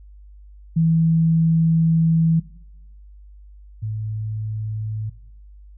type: tone pair in turn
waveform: sine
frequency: 163.1 / 108.29 Hz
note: E3 / A2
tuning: -18 / -27 cents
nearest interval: perfect fifth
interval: 709 cents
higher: first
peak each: -14 / -23 dBFS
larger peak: first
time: 0.76-2.4 / 3.82-5.1 s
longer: first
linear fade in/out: 10 ms
effects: noise-tail reverb RT60 0.8 s tail -19 dB re dry + added 50 Hz sine -41 dBFS peak until 5.77 s